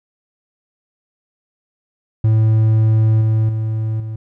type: tone with level steps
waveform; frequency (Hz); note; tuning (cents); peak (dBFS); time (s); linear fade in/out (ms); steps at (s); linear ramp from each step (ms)
triangle; 110; A2; 0; -8 / -10 / -15 / -21; 2.24-4.16; 5; 3.21 / 3.49 / 4; 2
effects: none